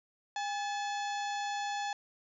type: harmonic tone with a mistuned harmonic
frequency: 861 Hz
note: A5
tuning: 38 cents flat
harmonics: 1 / 2 / 3 / 4 / 5 / 6 / 7 / 8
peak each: -34 / -41 / -47 / -46 / -48 / -53 / -52 / -51 dBFS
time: 0.36-1.93 s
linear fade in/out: 2 ms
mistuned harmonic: 1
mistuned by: -98 cents
effects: none